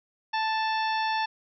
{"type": "harmonic tone with a mistuned harmonic", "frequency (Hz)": 880, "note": "A5", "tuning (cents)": 0, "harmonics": [1, 2, 3, 4, 5, 6], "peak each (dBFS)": [-26, -32, -36, -38, -40, -42], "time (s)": [0.33, 1.26], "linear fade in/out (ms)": 10, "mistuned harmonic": 6, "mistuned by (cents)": 47, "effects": []}